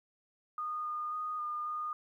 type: tone with pitch steps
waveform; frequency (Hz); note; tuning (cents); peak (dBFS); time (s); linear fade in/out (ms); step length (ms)
sine; 1228 / 1220 / 1237 / 1213 / 1224; D#6 / D#6 / D#6 / D#6 / D#6; -23 / -34 / -10 / -44 / -29; -34; 0.58-1.93; 2; 270
effects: 12-bit